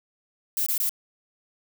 violet noise bursts, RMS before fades -25 dBFS, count 3, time 0.57-0.894 s, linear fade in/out 2 ms, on 94 ms, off 21 ms, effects none

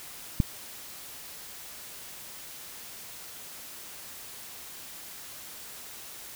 click, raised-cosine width 5 ms, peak -9 dBFS, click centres 0.402 s, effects white hiss -44 dBFS RMS until 6.35 s

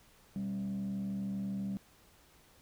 sine tone with frequency modulation, 196 Hz, G3, in tune, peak -32 dBFS, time 0.36-1.77 s, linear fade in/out 0 ms, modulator 72.5 Hz, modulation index 0.44, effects tanh soft clip ceiling -32 dBFS + pink hiss -63 dBFS RMS until 2.61 s

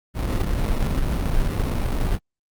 brown noise with sample-and-hold, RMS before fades -21 dBFS, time 0.14-2.19 s, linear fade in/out 50 ms, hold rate 1575 Hz, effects Opus 32 kbps

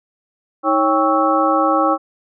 sine tone cluster, 316.9 / 551 / 792 / 1113 / 1312 Hz, D#4 / C#5 / G5 / C#6 / E6, +32 / -11 / +18 / +7 / -9 cents, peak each -19 dBFS, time 0.63-1.98 s, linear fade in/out 50 ms, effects none

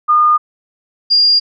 sine tone pair in turn, 1218 / 4813 Hz, D#6 / D8, -37 / +42 cents, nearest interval 2 octaves, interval 2379 cents, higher second, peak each -7 dBFS, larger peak neither, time 0.08-0.38 / 1.1-1.4 s, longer neither, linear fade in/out 20 ms, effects none

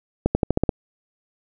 accelerating click train, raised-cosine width 2 ms, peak -4 dBFS, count 7, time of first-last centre 0.26-0.692 s, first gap 90 ms, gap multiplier 0.91, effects none

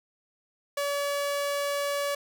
sawtooth tone, 570 Hz, C#5, 48 cents sharp, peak -23 dBFS, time 0.77-2.15 s, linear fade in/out 5 ms, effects none

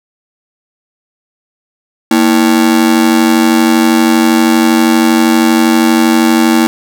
45% pulse ring-modulated tone, 278.2 Hz, C#4, 6 cents sharp, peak -3 dBFS, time 2.11-6.67 s, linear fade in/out 0 ms, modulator 46.3 Hz, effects none

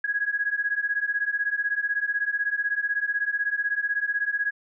sine beating tone pair, 1651 / 1667 Hz, G#6 / G#6, -11 / +6 cents, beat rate 16 Hz, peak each -27 / -26 dBFS, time 0.04-4.51 s, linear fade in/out 5 ms, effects none

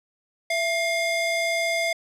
45% pulse ring-modulated tone, 1396.9 Hz, F6, in tune, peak -19 dBFS, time 0.5-1.93 s, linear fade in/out 5 ms, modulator 729 Hz, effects low-pass 9000 Hz 12 dB/octave

